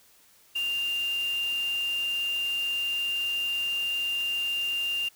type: tone in noise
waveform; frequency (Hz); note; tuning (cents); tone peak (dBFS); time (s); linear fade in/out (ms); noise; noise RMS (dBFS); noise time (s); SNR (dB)
sine; 2794; F7; 0; -26; 0.55-5.09; 10; white; -44; 0.55-5.09; +15
effects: white hiss -59 dBFS RMS until 5.15 s